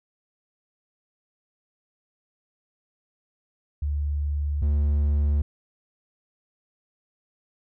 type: tone pair in turn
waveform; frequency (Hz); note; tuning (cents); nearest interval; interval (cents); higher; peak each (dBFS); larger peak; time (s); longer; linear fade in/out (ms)
sine / triangle; 72.9 / 72.9; D2 / D2; -12 / -12; unison; 0; neither; -23 / -17; second; 3.82-4.62 / 4.62-5.42; neither; 5
effects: none